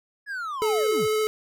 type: linear sweep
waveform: triangle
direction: down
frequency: 1716 to 60.4 Hz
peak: -27 dBFS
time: 0.26-1.08 s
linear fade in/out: 50 ms
type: tone with vibrato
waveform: square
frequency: 431.4 Hz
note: A4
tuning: 34 cents flat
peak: -22 dBFS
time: 0.62-1.27 s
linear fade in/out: 0 ms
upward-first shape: square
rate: 14 Hz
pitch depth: 8 cents each way
effects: none